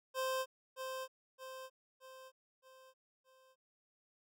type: tone with echo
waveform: 25% pulse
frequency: 522 Hz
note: C5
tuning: 4 cents flat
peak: -31 dBFS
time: 0.14-0.46 s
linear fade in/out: 50 ms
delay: 620 ms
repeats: 5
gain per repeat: -6 dB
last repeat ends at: 3.56 s
effects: none